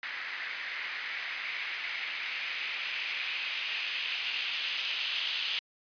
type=noise with low-pass filter sweep; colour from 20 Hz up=violet; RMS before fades=-35 dBFS; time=0.03-5.59 s; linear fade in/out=0 ms; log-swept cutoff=1900 to 3000 Hz; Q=3.3; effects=resampled to 11025 Hz